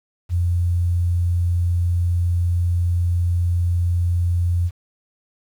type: tone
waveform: sine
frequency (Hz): 87.31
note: F2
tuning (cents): 0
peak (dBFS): -16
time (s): 0.29-4.71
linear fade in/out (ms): 50
effects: 8-bit